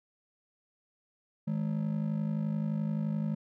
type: ring-modulated tone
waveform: triangle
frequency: 185 Hz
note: F#3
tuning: in tune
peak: -24 dBFS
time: 1.47-3.35 s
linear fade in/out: 10 ms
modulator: 25.8 Hz
effects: none